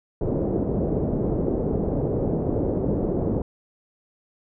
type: low-pass noise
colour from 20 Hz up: white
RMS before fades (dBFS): -24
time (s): 0.21-3.42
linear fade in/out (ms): 2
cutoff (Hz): 480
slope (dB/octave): 24
effects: none